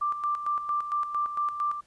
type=tone with tremolo; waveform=sine; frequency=1180 Hz; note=D6; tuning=8 cents sharp; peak=-24 dBFS; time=0.01-1.81 s; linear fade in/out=10 ms; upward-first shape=square; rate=4.4 Hz; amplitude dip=60%; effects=pink hiss -64 dBFS RMS until 1.86 s + resampled to 24000 Hz